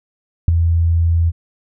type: tone with ADSR envelope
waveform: sine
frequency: 83.7 Hz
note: E2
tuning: 27 cents sharp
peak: -4 dBFS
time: 0.48-1.32 s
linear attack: 3 ms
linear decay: 13 ms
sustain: -7 dB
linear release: 36 ms
effects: none